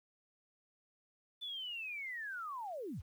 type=linear sweep; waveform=sine; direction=down; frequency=3520 to 43.65 Hz; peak=-40 dBFS; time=1.41-3.02 s; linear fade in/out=20 ms; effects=11-bit